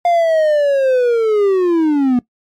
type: linear sweep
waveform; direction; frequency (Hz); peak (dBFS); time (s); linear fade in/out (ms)
triangle; down; 704 to 240; -8; 0.05-2.19; 2
effects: noise-tail reverb RT60 0.1 s tail -19 dB re dry + MP3 64 kbps